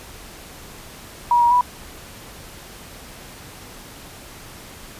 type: tone with pitch steps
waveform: sine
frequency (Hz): 960 / 951 / 983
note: B5 / A#5 / B5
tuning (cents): -49 / +34 / -8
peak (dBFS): -12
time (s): 1.31-1.61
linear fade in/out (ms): 2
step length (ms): 100
effects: pink hiss -40 dBFS RMS until 4.99 s + resampled to 32000 Hz